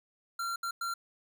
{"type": "tone bursts at uneven times", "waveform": "square", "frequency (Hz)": 1372, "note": "F6", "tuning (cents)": -31, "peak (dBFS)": -33, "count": 3, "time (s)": [[0.39, 0.56], [0.63, 0.71], [0.81, 0.94]], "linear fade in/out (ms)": 5, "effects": []}